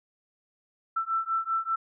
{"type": "beating tone pair", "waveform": "sine", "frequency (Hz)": [1331, 1336.1], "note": ["E6", "E6"], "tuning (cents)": [16, 23], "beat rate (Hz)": 5.1, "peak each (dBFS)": -29, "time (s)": [0.96, 1.76], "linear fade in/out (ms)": 10, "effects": []}